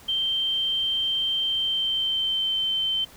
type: tone with pitch glide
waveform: sine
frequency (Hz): 3136 to 3096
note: G7 to G7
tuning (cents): 0 to -22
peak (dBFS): -22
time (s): 0.08-3.05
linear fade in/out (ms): 10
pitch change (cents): -22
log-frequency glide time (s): 1.41-2.61
effects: pink hiss -49 dBFS RMS until 3.16 s